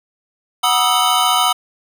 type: tone cluster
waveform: square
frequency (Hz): 738 / 962 / 1233 / 1307 / 3037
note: F#5 / B5 / D#6 / E6 / F#7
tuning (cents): -5 / -46 / -16 / -15 / +44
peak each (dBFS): -20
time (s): 0.63-1.53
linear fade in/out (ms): 10
effects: none